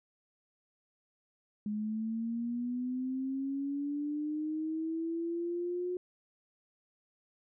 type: linear sweep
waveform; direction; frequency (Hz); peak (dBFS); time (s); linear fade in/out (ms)
sine; up; 208 to 362; -32; 1.66-5.97; 2
effects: none